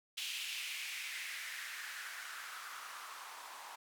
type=noise with band-pass filter sweep; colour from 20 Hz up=blue; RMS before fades=-45 dBFS; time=0.17-3.76 s; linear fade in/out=10 ms; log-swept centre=3000 to 880 Hz; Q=3.1; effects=none